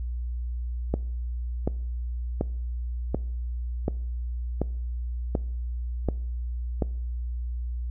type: click train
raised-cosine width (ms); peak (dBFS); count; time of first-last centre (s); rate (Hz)
2; -11; 9; 0.94-6.822; 1.36
effects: noise-tail reverb RT60 0.6 s tail -22 dB re dry + added 60 Hz sine -28 dBFS peak until 7.9 s